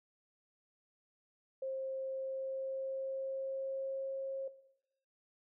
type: tone with pitch glide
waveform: sine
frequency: 531 to 538.4 Hz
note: C5 to C5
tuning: +25 to +49 cents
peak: -36 dBFS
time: 1.62-4.48 s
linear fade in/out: 5 ms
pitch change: +24 cents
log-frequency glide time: 2.14-4.1 s
effects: noise-tail reverb RT60 0.8 s tail -17 dB re dry